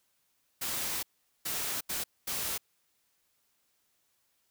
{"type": "noise bursts at uneven times", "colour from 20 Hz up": "white", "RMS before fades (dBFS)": -34, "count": 4, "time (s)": [[0.61, 1.03], [1.45, 1.81], [1.89, 2.04], [2.27, 2.58]], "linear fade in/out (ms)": 10, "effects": ["white hiss -74 dBFS RMS until 4.5 s"]}